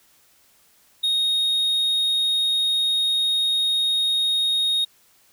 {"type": "tone", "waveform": "triangle", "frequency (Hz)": 3729, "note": "A#7", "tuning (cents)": 0, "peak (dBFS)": -17, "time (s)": [1.03, 4.85], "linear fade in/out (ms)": 10, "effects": ["white hiss -58 dBFS RMS until 5.32 s"]}